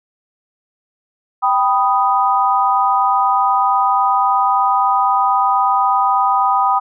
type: chord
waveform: sine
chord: G augmented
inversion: none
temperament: equal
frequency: 784 / 987.8 / 1244.5 Hz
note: G5 / B5 / D#6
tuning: 0 / 0 / 0 cents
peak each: -16 dBFS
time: 1.42-6.8 s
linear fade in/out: 20 ms
effects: none